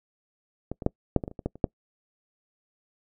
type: clicks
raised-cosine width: 2 ms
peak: -18 / -22 / -8 / -6 / -18 / -21 / -30 / -24 / -14 / -30 / -8 dBFS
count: 11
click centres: 0.716 / 0.822 / 0.864 / 1.163 / 1.238 / 1.279 / 1.314 / 1.392 / 1.46 / 1.556 / 1.642 s
effects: noise-tail reverb RT60 0.1 s tail -25 dB re dry